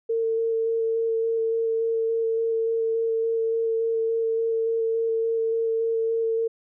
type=tone with vibrato; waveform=sine; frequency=453.1 Hz; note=A#4; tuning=49 cents flat; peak=-21 dBFS; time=0.09-6.48 s; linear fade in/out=10 ms; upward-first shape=square; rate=3.5 Hz; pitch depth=9 cents each way; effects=none